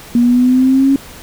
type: exponential sweep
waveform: sine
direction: up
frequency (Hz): 237.1 to 275.9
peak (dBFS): -7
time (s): 0.15-0.96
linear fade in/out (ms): 2
effects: pink hiss -35 dBFS RMS until 1.22 s